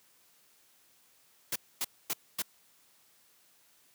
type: noise bursts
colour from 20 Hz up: white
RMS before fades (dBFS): -32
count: 4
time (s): 1.52-2.422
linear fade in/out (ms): 5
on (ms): 38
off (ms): 250
effects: white hiss -65 dBFS RMS until 3.94 s + high-pass 100 Hz 12 dB/octave